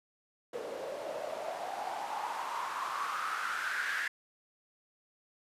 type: noise with band-pass filter sweep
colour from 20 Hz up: white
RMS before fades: -37 dBFS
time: 0.53-4.08 s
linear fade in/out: 5 ms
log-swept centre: 480 to 1700 Hz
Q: 6.2
effects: resampled to 32000 Hz